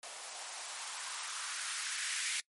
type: noise with band-pass filter sweep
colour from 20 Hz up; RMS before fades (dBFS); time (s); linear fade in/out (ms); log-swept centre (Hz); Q
violet; -40; 0.03-2.4; 0; 600 to 2000; 1.9
effects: noise-tail reverb RT60 0.1 s tail -24 dB re dry + MP3 48 kbps